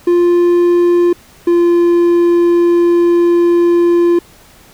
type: tone pair in turn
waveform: triangle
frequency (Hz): 349.2 / 345.4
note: F4 / F4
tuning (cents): 0 / -19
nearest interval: unison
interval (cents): 19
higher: first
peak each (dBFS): -5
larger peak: neither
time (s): 0.07-1.13 / 1.47-4.19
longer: second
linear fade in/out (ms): 5
effects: pink hiss -43 dBFS RMS until 4.73 s